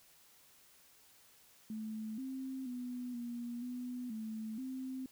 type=tone with pitch steps; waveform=sine; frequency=218.1 / 263.7 / 247.5 / 238.8 / 248 / 219.5 / 260.6 Hz; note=A3 / C4 / B3 / A#3 / B3 / A3 / C4; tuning=-15 / +14 / +4 / +42 / +7 / -4 / -7 cents; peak=-39 dBFS; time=1.7-5.06 s; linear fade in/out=2 ms; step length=480 ms; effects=white hiss -64 dBFS RMS until 5.11 s